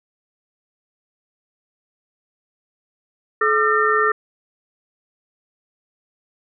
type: tone cluster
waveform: sine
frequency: 429.4 / 1206 / 1351 / 1814 Hz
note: A4 / D6 / E6 / A#6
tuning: -42 / +46 / +42 / -48 cents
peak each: -20 dBFS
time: 3.41-4.12 s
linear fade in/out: 5 ms
effects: none